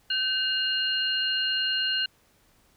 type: tone cluster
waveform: sine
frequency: 1539 / 2838 / 4195 Hz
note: G6 / F7 / C8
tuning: -32 / +27 / +4 cents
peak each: -30 / -26 / -30 dBFS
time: 0.1-2.06 s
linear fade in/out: 5 ms
effects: pink hiss -63 dBFS RMS until 2.76 s